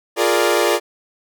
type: chord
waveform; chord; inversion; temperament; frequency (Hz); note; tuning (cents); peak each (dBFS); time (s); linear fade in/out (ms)
sawtooth; Bb dominant seventh; second; equal; 349.2 / 415.3 / 466.2 / 587.3; F4 / Ab4 / Bb4 / D5; 0 / 0 / 0 / 0; -16; 0.16-0.8; 50
effects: none